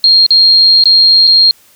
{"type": "tone with dropouts", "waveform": "sine", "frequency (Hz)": 4228, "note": "C8", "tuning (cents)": 17, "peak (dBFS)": -3, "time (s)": [0.04, 1.51], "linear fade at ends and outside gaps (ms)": 1, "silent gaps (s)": [[0.264, 0.306], [0.838, 0.856], [1.271, 1.275]], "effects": ["white hiss -46 dBFS RMS until 1.75 s"]}